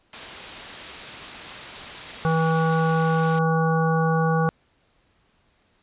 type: noise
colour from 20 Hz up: white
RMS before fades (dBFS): -35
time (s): 0.13-3.39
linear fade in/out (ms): 2
type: harmonic tone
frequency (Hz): 161.9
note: E3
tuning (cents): -31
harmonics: 1 / 3 / 5 / 7 / 9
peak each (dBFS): -20 / -25 / -27 / -28 / -30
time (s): 2.25-4.49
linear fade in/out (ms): 0
effects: pink hiss -64 dBFS RMS until 5.82 s + resampled to 8000 Hz